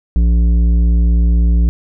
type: tone with tanh clipping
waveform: sine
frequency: 58 Hz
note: A#1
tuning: 8 cents flat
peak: -10 dBFS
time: 0.16-1.69 s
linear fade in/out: 0 ms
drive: 10 dB
effects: none